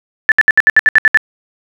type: tone bursts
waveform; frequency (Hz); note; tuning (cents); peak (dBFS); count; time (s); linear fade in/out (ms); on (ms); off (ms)
sine; 1753; A6; -7; -3; 10; 0.29-1.173; 0; 28; 67
effects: none